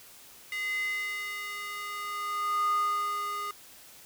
square tone with high-pass filter sweep, 410 Hz, G#4, 22 cents flat, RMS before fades -32 dBFS, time 0.52-3.51 s, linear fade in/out 2 ms, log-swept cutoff 2200 to 990 Hz, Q 8, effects white hiss -52 dBFS RMS until 4.05 s

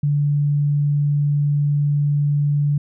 sine tone, 145.3 Hz, D3, 18 cents flat, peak -15 dBFS, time 0.03-2.78 s, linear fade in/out 5 ms, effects none

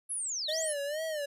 sine linear two-way sweep, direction down then up, 11175 to 3356 to 11175 Hz, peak -32 dBFS, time 0.09-0.74 s, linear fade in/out 20 ms, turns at 0.5 s
square tone with vibrato, 603 Hz, D5, 46 cents sharp, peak -33 dBFS, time 0.48-1.26 s, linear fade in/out 10 ms, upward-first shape sine, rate 2.2 Hz, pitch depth 120 cents each way
effects resampled to 32000 Hz

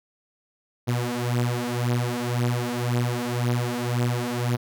sawtooth beating tone pair, 120.5 / 122.4 Hz, B2 / B2, -42 / -15 cents, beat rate 1.9 Hz, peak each -22 dBFS, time 0.87-4.57 s, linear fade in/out 20 ms, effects none

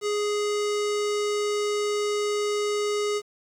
square tone with low-pass filter, 415.3 Hz, G#4, in tune, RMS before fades -26 dBFS, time 0.01-3.22 s, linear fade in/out 50 ms, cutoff 7200 Hz, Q 1.7, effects 9-bit

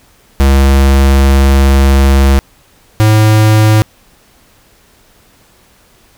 square tone pair in turn, 68.1 / 108.1 Hz, C#2 / A2, -30 / -30 cents, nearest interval minor sixth, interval 800 cents, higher second, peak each -5 dBFS, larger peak neither, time 0.4-2.39 / 3-3.82 s, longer first, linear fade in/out 0 ms, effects pink hiss -47 dBFS RMS until 6.17 s

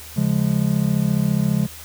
triangle chord, Db major, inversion none, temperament just, 138.59 / 173.24 / 207.9 Hz, Db3 / F3 / Ab3, 0 / -14 / +2 cents, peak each -19 dBFS, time 0.16-1.67 s, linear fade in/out 20 ms, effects added 78 Hz sine -42 dBFS peak until 1.84 s + white hiss -39 dBFS RMS until 1.84 s

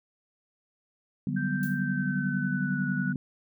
sine chord, G major seventh, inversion second, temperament equal, 146.83 / 185 / 196 / 246.9 Hz, D3 / F#3 / G3 / B3, 0 / 0 / 0 / 0 cents, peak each -32 dBFS, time 1.27-3.16 s, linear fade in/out 2 ms
sine tone with pitch glide, 1566 to 1469.6 Hz, G6 to F#6, -2 to -12 cents, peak -33 dBFS, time 1.36-3.13 s, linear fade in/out 10 ms, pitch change -110 cents, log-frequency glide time 1.78-2.84 s
violet noise with exponential decay, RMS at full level -39 dBFS, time 1.63-1.86 s, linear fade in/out 0 ms, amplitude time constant 49 ms
effects none

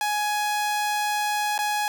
sawtooth tone with dropouts, 836 Hz, G#5, 11 cents sharp, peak -19 dBFS, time 0.01-1.88 s, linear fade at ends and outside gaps 1 ms, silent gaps 1.579-1.589 s, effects none

